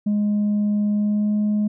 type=tone with pitch glide; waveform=sine; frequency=207.7 to 209.7 Hz; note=G#3 to G#3; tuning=0 to +17 cents; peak=-15 dBFS; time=0.06-1.68 s; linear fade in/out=10 ms; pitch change=+17 cents; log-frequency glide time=0.92-1.34 s; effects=tanh soft clip ceiling -16 dBFS